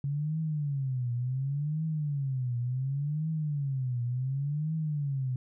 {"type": "tone with vibrato", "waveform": "sine", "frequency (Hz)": 138.59, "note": "C#3", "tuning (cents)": 0, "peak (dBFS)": -28, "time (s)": [0.04, 5.36], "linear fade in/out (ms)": 2, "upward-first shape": "triangle", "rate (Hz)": 0.69, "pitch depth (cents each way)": 260, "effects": []}